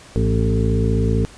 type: harmonic tone with a mistuned harmonic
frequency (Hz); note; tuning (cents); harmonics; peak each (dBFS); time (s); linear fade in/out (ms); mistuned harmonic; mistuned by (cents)
55.6; A1; +19; 1 / 2 / 3 / 4 / 5 / 7 / 8; -20 / -19 / -24 / -24 / -28 / -28 / -25; 0.16-1.25; 0; 2; -66
effects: pink hiss -43 dBFS RMS until 1.37 s + resampled to 22050 Hz